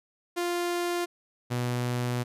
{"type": "tone pair in turn", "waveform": "sawtooth", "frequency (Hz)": [349.2, 122.68], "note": ["F4", "B2"], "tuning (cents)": [0, -11], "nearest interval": "octave + tritone", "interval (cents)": 1811, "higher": "first", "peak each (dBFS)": -23, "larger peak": "neither", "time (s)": [[0.36, 1.06], [1.5, 2.24]], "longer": "second", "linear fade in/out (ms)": 20, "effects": ["resampled to 32000 Hz"]}